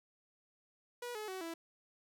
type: tone with pitch steps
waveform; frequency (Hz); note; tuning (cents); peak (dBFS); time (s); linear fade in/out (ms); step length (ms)
sawtooth; 485 / 427.1 / 376.2 / 331.3; B4 / G#4 / F#4 / E4; -31 / +48 / +29 / +9; -37; 1.02-1.54; 5; 130
effects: none